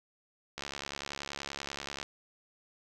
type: click train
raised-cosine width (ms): 0.2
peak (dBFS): -20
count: 103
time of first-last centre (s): 0.58-2.029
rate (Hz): 70.4
effects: none